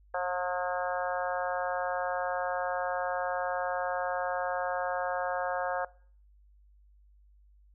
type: harmonic tone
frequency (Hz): 180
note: F#3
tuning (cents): -47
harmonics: 3 / 4 / 5 / 6 / 7 / 8 / 9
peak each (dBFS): -33 / -34 / -37 / -41 / -40 / -42 / -39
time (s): 0.14-5.85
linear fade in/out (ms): 5
effects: noise-tail reverb RT60 0.5 s tail -22 dB re dry + added 50 Hz sine -57 dBFS peak until 7.74 s